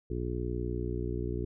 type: harmonic tone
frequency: 60.4 Hz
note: B1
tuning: 38 cents flat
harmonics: 1 / 2 / 3 / 4 / 5 / 6 / 7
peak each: -35 / -37 / -44 / -42 / -41 / -38 / -40 dBFS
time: 0.1-1.45 s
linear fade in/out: 5 ms
effects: none